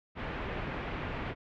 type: low-pass noise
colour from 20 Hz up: pink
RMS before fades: -37 dBFS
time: 0.15-1.35 s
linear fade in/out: 50 ms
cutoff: 2700 Hz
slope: 24 dB/octave
effects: none